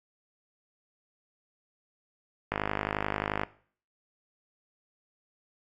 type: click train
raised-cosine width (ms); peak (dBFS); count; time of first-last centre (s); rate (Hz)
0.5; -13; 48; 2.52-3.434; 51.4
effects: noise-tail reverb RT60 0.5 s tail -19 dB re dry + AAC 64 kbps